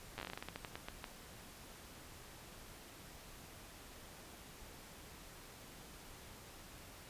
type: slowing click train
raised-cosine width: 0.3 ms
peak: -27 dBFS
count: 17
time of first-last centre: 0.18-1.042 s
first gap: 9 ms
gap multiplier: 1.21
effects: pink hiss -55 dBFS RMS until 7.09 s + resampled to 32000 Hz